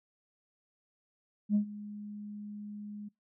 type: tone with ADSR envelope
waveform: sine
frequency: 207.7 Hz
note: G#3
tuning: in tune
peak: -21 dBFS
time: 1.49-3.09 s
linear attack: 61 ms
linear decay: 97 ms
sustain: -19 dB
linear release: 13 ms
effects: noise-tail reverb RT60 0.2 s tail -25 dB re dry + tanh soft clip ceiling -20 dBFS